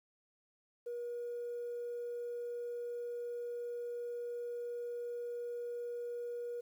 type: tone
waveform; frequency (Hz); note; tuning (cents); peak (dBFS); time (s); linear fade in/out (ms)
sine; 479.1; A#4; +47; -37; 0.86-6.61; 10
effects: tanh soft clip ceiling -35 dBFS + 11-bit